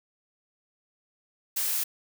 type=noise; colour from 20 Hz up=blue; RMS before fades=-28 dBFS; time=1.56-1.84 s; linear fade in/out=10 ms; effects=none